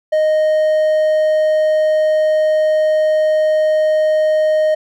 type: tone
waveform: triangle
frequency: 620 Hz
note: D#5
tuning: 6 cents flat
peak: -9 dBFS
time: 0.12-4.75 s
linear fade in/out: 10 ms
effects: none